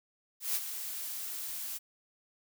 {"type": "noise with ADSR envelope", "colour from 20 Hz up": "blue", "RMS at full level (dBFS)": -30, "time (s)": [0.4, 1.79], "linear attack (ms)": 150, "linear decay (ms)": 43, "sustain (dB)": -9, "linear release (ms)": 25, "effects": []}